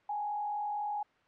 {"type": "tone with frequency modulation", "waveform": "sine", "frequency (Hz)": 830.6, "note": "G#5", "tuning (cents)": 0, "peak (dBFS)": -32, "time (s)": [0.09, 1.03], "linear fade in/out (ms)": 5, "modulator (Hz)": 44.2, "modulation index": 0.49, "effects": ["white hiss -66 dBFS RMS until 1.27 s", "low-pass 2000 Hz 12 dB/octave"]}